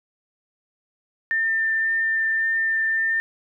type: tone with vibrato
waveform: sine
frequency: 1796 Hz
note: A6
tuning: 35 cents sharp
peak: -19 dBFS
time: 1.31-3.2 s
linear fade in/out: 0 ms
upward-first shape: triangle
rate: 1.8 Hz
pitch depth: 9 cents each way
effects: none